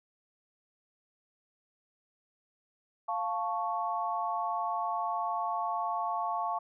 sine chord, F augmented, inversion none, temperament equal, 698.5 / 880 / 1108.7 Hz, F5 / A5 / C#6, 0 / 0 / 0 cents, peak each -34 dBFS, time 3.08-6.59 s, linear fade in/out 10 ms, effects none

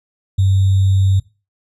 sine tone with sample-and-hold, 96.2 Hz, G2, 32 cents flat, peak -10 dBFS, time 0.38-1.2 s, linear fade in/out 10 ms, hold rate 3675 Hz, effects noise-tail reverb RT60 0.3 s tail -20 dB re dry + resampled to 24000 Hz

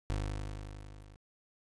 25% pulse tone with level ramp, 51.1 Hz, G#1, 27 cents flat, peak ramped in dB -27 to -49 dBFS, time 0.1-1.16 s, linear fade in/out 0 ms, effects resampled to 22050 Hz + 11-bit

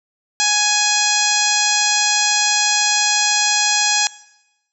harmonic tone, 834 Hz, G#5, 7 cents sharp, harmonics 1 / 2 / 3 / 4 / 5 / 6 / 7 / 8 / 9, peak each -23 / -23 / -23 / -23 / -23 / -23 / -23 / -23 / -23 dBFS, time 0.4-4.07 s, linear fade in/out 0 ms, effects noise-tail reverb RT60 0.9 s tail -20 dB re dry

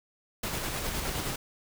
pink noise with tremolo, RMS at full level -32 dBFS, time 0.43-1.36 s, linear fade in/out 5 ms, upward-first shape square, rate 9.7 Hz, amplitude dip 25%, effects none

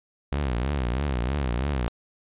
sawtooth tone with vibrato, 65.41 Hz, C2, in tune, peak -20 dBFS, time 0.32-1.88 s, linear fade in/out 0 ms, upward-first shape triangle, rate 3.1 Hz, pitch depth 240 cents each way, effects resampled to 8000 Hz

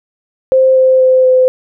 sine tone with pitch steps, 523.3 / 519.7 / 516.1 / 512.5 Hz, C5 / C5 / C5 / C5, 0 / -12 / -24 / -36 cents, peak -5 dBFS, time 0.52-1.48 s, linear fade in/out 0 ms, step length 240 ms, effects none

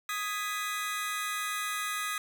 sawtooth chord, G# minor, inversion second, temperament just, 1245.9 / 1661.2 / 1993.5 Hz, D#6 / G#6 / B6, +2 / 0 / +16 cents, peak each -30 / -35 / -34 dBFS, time 0.09-2.18 s, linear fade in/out 2 ms, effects none

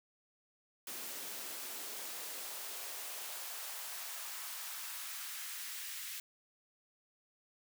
white noise with high-pass filter sweep, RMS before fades -44 dBFS, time 0.87-6.2 s, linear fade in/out 2 ms, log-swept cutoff 220 to 2000 Hz, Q 1.2, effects none

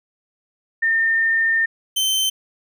sine / sawtooth tone pair in turn, 1813 / 3092 Hz, A#6 / G7, -49 / -24 cents, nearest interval major sixth, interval 925 cents, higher second, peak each -15 / -14 dBFS, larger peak second, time 0.82-1.66 / 1.96-2.3 s, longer first, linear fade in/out 10 ms, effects none

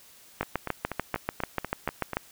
two click trains, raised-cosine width 0.5 ms, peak -11 / -16 dBFS, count 13 / 8, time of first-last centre 0.41-2.17 / 0.43-2.133 s, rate 6.82 / 4.11 Hz, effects white hiss -54 dBFS RMS until 2.31 s

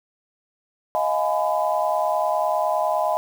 sine chord, F half-diminished seventh, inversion third, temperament just, 628.6 / 698.5 / 838.1 / 1005.8 Hz, Eb5 / F5 / Ab5 / Cb6, +18 / 0 / +16 / +31 cents, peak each -23 / -25 / -25 / -26 dBFS, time 0.95-3.17 s, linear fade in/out 0 ms, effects 7-bit

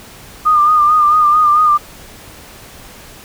sine tone with vibrato, 1213 Hz, D#6, 44 cents flat, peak -7 dBFS, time 0.45-1.78 s, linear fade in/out 20 ms, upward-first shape sine, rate 4.5 Hz, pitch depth 46 cents each way, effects pink hiss -37 dBFS RMS until 3.24 s

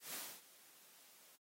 white noise with ADSR envelope, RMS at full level -45 dBFS, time 0-1.37 s, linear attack 140 ms, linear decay 270 ms, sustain -19 dB, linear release 21 ms, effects high-pass 200 Hz 12 dB/octave + AAC 48 kbps

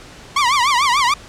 sawtooth tone with vibrato, 1057 Hz, C6, 17 cents sharp, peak -9 dBFS, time 0.36-1.14 s, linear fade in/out 5 ms, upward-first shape triangle, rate 6.8 Hz, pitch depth 230 cents each way, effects pink hiss -39 dBFS RMS until 1.28 s + low-pass 7000 Hz 12 dB/octave

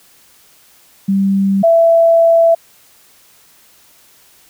sine tone pair in turn, 195.6 / 665.8 Hz, G3 / E5, -4 / +17 cents, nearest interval octave + major sixth, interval 2121 cents, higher second, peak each -10 / -6 dBFS, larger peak second, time 1.08-1.63 / 1.63-2.55 s, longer second, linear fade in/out 10 ms, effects white hiss -48 dBFS RMS until 4.49 s

